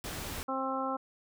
pink noise, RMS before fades -39 dBFS, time 0.04-0.43 s, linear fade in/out 0 ms
harmonic tone, 265.1 Hz, C4, 23 cents sharp, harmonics 1 / 2 / 3 / 4 / 5, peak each -37 / -37 / -37 / -37 / -37 dBFS, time 0.48-0.97 s, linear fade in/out 10 ms
effects none

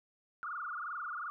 sine tone with frequency modulation, 1306 Hz, E6, 17 cents flat, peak -37 dBFS, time 0.43-1.3 s, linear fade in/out 0 ms, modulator 22.6 Hz, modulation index 6.6, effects none

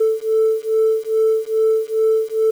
sine beating tone pair, 440 / 442.4 Hz, A4 / A4, 0 / +9 cents, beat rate 2.4 Hz, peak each -16 dBFS, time 0-2.51 s, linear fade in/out 10 ms, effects tanh soft clip ceiling -9 dBFS + 7-bit

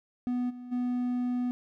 triangle tone with level steps, 246.9 Hz, B3, in tune, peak -25 / -38 / -25 dBFS, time 0.27-1.51 s, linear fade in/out 0 ms, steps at 0.49 / 0.71 s, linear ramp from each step 20 ms, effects none

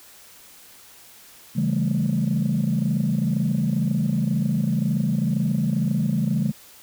sine chord, A dominant seventh, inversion first, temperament just, 137.5 / 165 / 198 / 220 Hz, C#3 / E3 / G3 / A3, -14 / +2 / +18 / 0 cents, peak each -24 dBFS, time 1.55-6.52 s, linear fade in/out 20 ms, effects tanh soft clip ceiling -13 dBFS + white hiss -48 dBFS RMS until 6.82 s

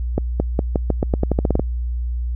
accelerating click train, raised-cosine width 2 ms, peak -4 dBFS, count 14, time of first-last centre 0.18-1.595 s, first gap 220 ms, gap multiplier 0.87, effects added 60 Hz sine -20 dBFS peak until 2.35 s

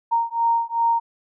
sine beating tone pair, 926 / 928.6 Hz, A#5 / A#5, -12 / -7 cents, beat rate 2.6 Hz, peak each -21 dBFS, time 0.11-1 s, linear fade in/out 20 ms, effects none

